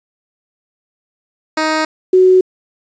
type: tone pair in turn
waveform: 10% pulse / sine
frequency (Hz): 313.1 / 371.2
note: D#4 / F#4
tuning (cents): +11 / +6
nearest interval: minor third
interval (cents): 295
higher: second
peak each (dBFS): -5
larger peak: neither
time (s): 1.57-1.85 / 2.13-2.41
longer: neither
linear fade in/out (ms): 5
effects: resampled to 16000 Hz + 7-bit